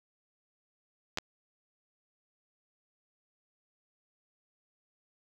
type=clicks; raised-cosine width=0.2 ms; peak=-15 dBFS; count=2; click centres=1.174 / 1.185 s; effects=7-bit